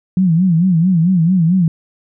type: tone with vibrato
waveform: sine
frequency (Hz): 174.61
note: F3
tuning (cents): 0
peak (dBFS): -9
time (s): 0.17-1.68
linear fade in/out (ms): 2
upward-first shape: sine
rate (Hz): 4.5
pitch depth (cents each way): 150
effects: none